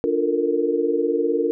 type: chord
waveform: sine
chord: Bb major seventh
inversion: first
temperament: equal with one note detuned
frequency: 293.7 / 349.2 / 446.4 / 466.2 Hz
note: D4 / F4 / A4 / Bb4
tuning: 0 / 0 / +25 / 0 cents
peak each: -25 / -24 / -24 / -22 dBFS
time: 0.04-1.51 s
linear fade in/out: 0 ms
effects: none